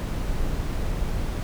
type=noise; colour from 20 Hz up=brown; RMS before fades=-26 dBFS; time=0-1.43 s; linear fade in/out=0 ms; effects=none